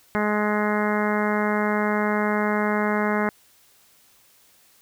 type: harmonic tone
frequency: 210 Hz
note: G#3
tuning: 19 cents sharp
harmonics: 1 / 2 / 3 / 4 / 5 / 6 / 7 / 8 / 9 / 10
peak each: -24 / -27 / -29 / -30 / -31 / -32 / -32 / -33 / -34 / -34 dBFS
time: 0.15-3.29 s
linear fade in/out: 0 ms
effects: white hiss -57 dBFS RMS until 4.81 s